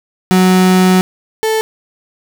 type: tone pair in turn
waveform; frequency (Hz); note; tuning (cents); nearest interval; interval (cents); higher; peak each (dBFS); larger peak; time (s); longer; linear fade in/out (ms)
35% pulse; 185 / 440; F#3 / A4; 0 / 0; octave + minor third; 1500; second; -5 / -10; first; 0.31-1.01 / 1.43-1.61; first; 0
effects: none